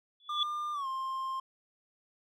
sine tone with exponential growth, 3432 Hz, A7, 44 cents flat, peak -24 dBFS, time 0.2-0.43 s, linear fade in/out 2 ms, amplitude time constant 49 ms
triangle tone with pitch glide, 1200 to 1056.8 Hz, D6 to C6, +37 to +17 cents, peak -31 dBFS, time 0.29-1.4 s, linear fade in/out 5 ms, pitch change -220 cents, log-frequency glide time 0.73-0.87 s
effects none

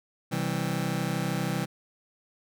sawtooth chord, C major, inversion none, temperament just, 130.81 / 163.52 / 196.22 Hz, C3 / E3 / G3, 0 / -14 / +2 cents, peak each -28 / -26 / -28 dBFS, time 0.31-1.66 s, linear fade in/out 20 ms, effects none

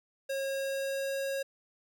square tone with pitch glide, 543 to 546.1 Hz, C#5 to C#5, -36 to -26 cents, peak -32 dBFS, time 0.29-1.43 s, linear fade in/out 10 ms, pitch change +10 cents, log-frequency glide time 0.55-1.21 s, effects none

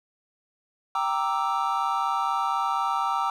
triangle chord, E half-diminished seventh, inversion first, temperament equal, 784 / 932.3 / 1174.7 / 1318.5 Hz, G5 / Bb5 / D6 / E6, 0 / 0 / 0 / 0 cents, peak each -27 dBFS, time 0.95-3.3 s, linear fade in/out 2 ms, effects none

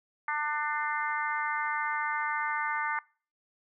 harmonic tone, 298.8 Hz, D4, 30 cents sharp, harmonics 3 / 4 / 5 / 6 / 7, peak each -33 / -34 / -35 / -36 / -36 dBFS, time 0.28-2.99 s, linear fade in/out 2 ms, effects noise-tail reverb RT60 0.4 s tail -24 dB re dry

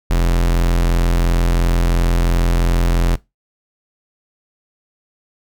45% pulse tone, 42.9 Hz, F1, 30 cents flat, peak -12 dBFS, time 0.1-3.16 s, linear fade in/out 10 ms, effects noise-tail reverb RT60 0.2 s tail -20 dB re dry

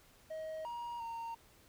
triangle tone with pitch steps, 632 / 948 / 921 Hz, D#5 / A#5 / A#5, +27 / +29 / -21 cents, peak -38 dBFS, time 0.3-1.35 s, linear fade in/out 10 ms, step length 350 ms, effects pink hiss -64 dBFS RMS until 1.68 s

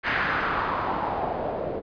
white noise with low-pass filter sweep, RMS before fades -27 dBFS, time 0.03-1.82 s, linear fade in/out 50 ms, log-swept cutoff 1900 to 500 Hz, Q 2.6, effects resampled to 11025 Hz

